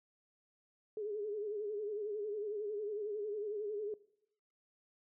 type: tone with vibrato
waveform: sine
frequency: 419.2 Hz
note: G#4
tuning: 16 cents sharp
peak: -37 dBFS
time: 0.97-3.94 s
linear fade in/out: 2 ms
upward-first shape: sine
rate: 11 Hz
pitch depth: 70 cents each way
effects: noise-tail reverb RT60 0.8 s tail -21 dB re dry